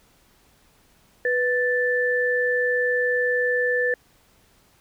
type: tone pair together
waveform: sine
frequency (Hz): 493.9 / 1760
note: B4 / A6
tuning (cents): 0 / 0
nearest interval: octave + minor seventh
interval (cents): 2200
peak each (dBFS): -22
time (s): 1.25-3.94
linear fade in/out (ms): 2
effects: pink hiss -59 dBFS RMS until 4.8 s